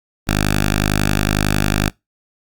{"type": "tone with notch filter", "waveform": "5% pulse", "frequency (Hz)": 51, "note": "G#1", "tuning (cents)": -31, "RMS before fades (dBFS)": -17, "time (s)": [0.27, 1.9], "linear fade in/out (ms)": 20, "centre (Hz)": 470, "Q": 0.8, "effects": ["noise-tail reverb RT60 0.2 s tail -26 dB re dry", "Opus 48 kbps"]}